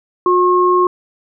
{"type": "tone pair together", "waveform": "sine", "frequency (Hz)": [360.4, 1080], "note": ["F#4", "C#6"], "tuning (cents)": [-45, -45], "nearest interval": "octave + perfect fifth", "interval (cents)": 1900, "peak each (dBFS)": -12, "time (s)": [0.26, 0.87], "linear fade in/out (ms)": 2, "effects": []}